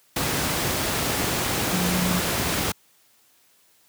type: tone in noise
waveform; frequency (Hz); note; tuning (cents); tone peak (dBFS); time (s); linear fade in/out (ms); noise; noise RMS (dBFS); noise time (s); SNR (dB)
sine; 180.3; F#3; -45; -23; 1.73-2.2; 5; pink; -24; 0.16-2.72; -2
effects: white hiss -60 dBFS RMS until 3.88 s + high-pass 80 Hz 12 dB/octave